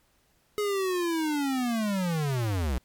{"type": "linear sweep", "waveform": "square", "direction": "down", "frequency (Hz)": [421.9, 58], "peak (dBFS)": -26, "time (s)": [0.58, 2.78], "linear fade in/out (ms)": 0, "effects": ["pink hiss -67 dBFS RMS until 2.84 s", "MP3 96 kbps"]}